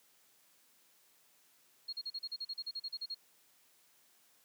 sine tone bursts, 4284 Hz, C8, 40 cents sharp, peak -37 dBFS, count 15, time 1.88-3.147 s, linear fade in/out 10 ms, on 49 ms, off 38 ms, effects white hiss -68 dBFS RMS until 4.44 s + high-pass 150 Hz 12 dB/octave

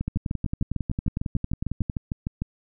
two click trains, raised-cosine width 5 ms, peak -14 / -14 dBFS, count 21 / 17, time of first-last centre 0.08-1.898 / 0.01-2.42 s, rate 11 / 6.64 Hz, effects none

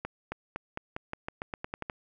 accelerating click train, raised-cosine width 0.5 ms, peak -19 dBFS, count 13, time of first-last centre 0.05-1.898 s, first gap 270 ms, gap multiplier 0.89, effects none

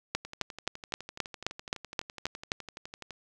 two click trains, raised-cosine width 0.2 ms, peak -11 / -24 dBFS, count 10 / 35, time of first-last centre 0.15-2.518 / 0.25-3.107 s, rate 3.8 / 11.9 Hz, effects none

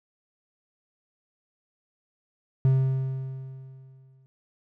triangle tone with exponential decay, 132.4 Hz, C3, 21 cents sharp, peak -14 dBFS, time 2.65-4.26 s, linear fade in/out 0 ms, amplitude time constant 350 ms, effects none

